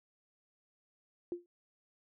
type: tone with exponential decay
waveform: sine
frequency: 349.2 Hz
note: F4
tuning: in tune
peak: -31 dBFS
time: 1.32-1.46 s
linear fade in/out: 1 ms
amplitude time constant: 29 ms
effects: none